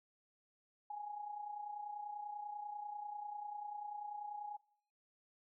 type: tone with amplitude modulation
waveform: sine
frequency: 830.6 Hz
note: G#5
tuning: in tune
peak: -40 dBFS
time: 0.9-4.57 s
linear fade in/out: 5 ms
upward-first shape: sine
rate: 30.2 Hz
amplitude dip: 55%
effects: noise-tail reverb RT60 0.7 s tail -24 dB re dry